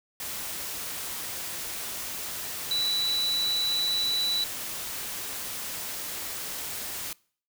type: tone in noise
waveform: sine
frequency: 3951 Hz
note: B7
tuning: in tune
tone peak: -24 dBFS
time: 2.71-4.44 s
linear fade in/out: 2 ms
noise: white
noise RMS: -35 dBFS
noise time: 0.2-7.13 s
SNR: +8 dB
effects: noise-tail reverb RT60 0.5 s tail -24 dB re dry